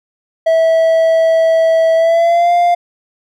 triangle tone with pitch glide, 652 to 698.8 Hz, E5 to F5, -19 to +1 cents, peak -6 dBFS, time 0.46-2.75 s, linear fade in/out 10 ms, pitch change +120 cents, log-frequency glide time 1.95-2.52 s, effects none

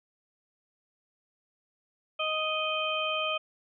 harmonic tone, 624 Hz, D#5, 5 cents sharp, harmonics 1 / 2 / 4 / 5, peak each -33 / -33 / -33 / -33 dBFS, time 2.19-3.38 s, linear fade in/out 10 ms, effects none

